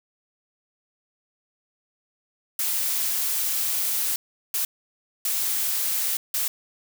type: noise bursts at uneven times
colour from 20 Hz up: blue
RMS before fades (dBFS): -25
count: 4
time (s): 2.59-4.16 / 4.54-4.65 / 5.25-6.17 / 6.34-6.48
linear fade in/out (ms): 2
effects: none